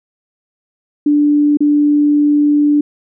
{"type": "tone with dropouts", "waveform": "sine", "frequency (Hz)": 293.7, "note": "D4", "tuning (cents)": 0, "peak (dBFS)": -8, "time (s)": [1.06, 2.81], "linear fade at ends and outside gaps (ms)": 5, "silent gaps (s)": [1.572, 1.605], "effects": []}